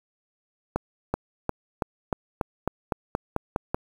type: accelerating click train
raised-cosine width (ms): 1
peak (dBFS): -10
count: 12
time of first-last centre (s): 0.76-3.745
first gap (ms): 380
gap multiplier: 0.93
effects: 7-bit

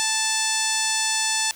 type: harmonic tone with a mistuned harmonic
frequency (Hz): 880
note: A5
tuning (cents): 0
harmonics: 1 / 2 / 3 / 4 / 5 / 6 / 7 / 8 / 9 / 10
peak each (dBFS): -30 / -30 / -30 / -30 / -30 / -30 / -30 / -30 / -30 / -30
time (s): 0-1.51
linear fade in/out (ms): 0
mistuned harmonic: 7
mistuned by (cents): -36
effects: white hiss -45 dBFS RMS until 1.55 s

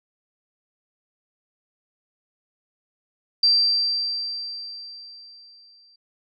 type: tone with exponential decay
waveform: sine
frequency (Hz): 4699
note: D8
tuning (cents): 0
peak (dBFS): -13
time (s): 3.43-5.96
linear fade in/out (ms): 5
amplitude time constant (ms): 550
effects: none

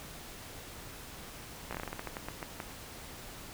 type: slowing click train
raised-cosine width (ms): 0.5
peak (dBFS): -22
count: 14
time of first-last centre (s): 1.71-2.602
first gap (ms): 16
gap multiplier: 1.22
effects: pink hiss -47 dBFS RMS until 3.53 s

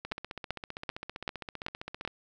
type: two click trains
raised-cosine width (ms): 0.3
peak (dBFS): -16 / -22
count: 6 / 32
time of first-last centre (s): 0.12-2.051 / 0.05-2.076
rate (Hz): 2.59 / 15.3
effects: none

